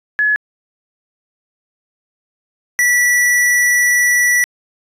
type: tone pair in turn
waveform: sine / square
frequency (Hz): 1700 / 1954.1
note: G#6 / B6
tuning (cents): +40 / -19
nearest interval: major second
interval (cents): 241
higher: second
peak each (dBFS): -11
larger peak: neither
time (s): 0.19-0.36 / 2.79-4.44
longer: second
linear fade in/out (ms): 0
effects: resampled to 32000 Hz

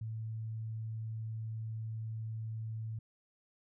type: tone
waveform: sine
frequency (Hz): 111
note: A2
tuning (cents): +16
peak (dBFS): -37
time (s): 0.01-2.99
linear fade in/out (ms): 5
effects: none

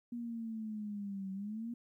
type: linear two-way sweep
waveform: sine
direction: down then up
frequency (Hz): 240 to 190 to 240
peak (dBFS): -38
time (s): 0.12-1.74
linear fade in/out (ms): 5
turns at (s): 1.32
effects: 13-bit

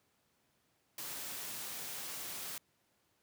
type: noise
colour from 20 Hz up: white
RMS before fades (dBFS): -43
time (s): 0.98-2.58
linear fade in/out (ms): 2
effects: pink hiss -75 dBFS RMS until 3.22 s + high-pass 100 Hz 12 dB/octave

